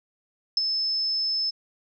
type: tone with ADSR envelope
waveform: sine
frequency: 5240 Hz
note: E8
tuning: 11 cents flat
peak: -16 dBFS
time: 0.57-1.51 s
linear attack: 3 ms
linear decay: 20 ms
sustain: -7 dB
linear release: 18 ms
effects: none